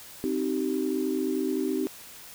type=chord; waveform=sine; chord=C minor; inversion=none; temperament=equal with one note detuned; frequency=261.6 / 311.1 / 384.8 Hz; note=C4 / Eb4 / G4; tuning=0 / 0 / -32 cents; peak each=-29 dBFS; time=0.24-1.87 s; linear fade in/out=0 ms; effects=tanh soft clip ceiling -15 dBFS + white hiss -46 dBFS RMS until 2.34 s